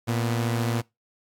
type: tone pair together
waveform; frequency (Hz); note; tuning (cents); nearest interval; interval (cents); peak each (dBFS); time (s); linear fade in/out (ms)
sawtooth; 116.05 / 245.9; A#2 / B3; -7 / -7; octave + minor second; 1300; -20 / -28; 0.07-0.82; 20
effects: noise-tail reverb RT60 0.2 s tail -23 dB re dry + AAC 64 kbps